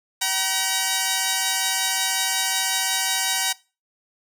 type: tone pair together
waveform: 5% pulse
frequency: 761.9 / 951 Hz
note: G5 / A#5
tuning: -49 / +34 cents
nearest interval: major third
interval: 383 cents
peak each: -12 dBFS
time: 0.21-3.53 s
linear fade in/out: 10 ms
effects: noise-tail reverb RT60 0.3 s tail -20 dB re dry